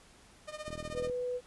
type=tone with tremolo; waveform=sawtooth; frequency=610 Hz; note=D#5; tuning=34 cents flat; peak=-33 dBFS; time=0.47-1.1 s; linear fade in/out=20 ms; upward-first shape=triangle; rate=16 Hz; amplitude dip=90%
type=click train; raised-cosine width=3 ms; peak=-31 dBFS; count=18; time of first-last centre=0.68-1.098 s; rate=40.7 Hz
type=tone; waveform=sine; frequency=495.4 Hz; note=B4; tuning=5 cents sharp; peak=-32 dBFS; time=0.93-1.41 s; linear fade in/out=50 ms
effects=pink hiss -59 dBFS RMS until 1.46 s + resampled to 24000 Hz